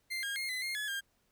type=tone with pitch steps; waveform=30% pulse; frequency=2092 / 1620 / 2135 / 2021 / 2129 / 1701 / 1604 Hz; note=C7 / G#6 / C7 / B6 / C7 / G#6 / G6; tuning=-1 / -43 / +34 / +39 / +30 / +41 / +39 cents; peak=-32 dBFS; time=0.1-1.01 s; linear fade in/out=20 ms; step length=130 ms; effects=pink hiss -74 dBFS RMS until 1.31 s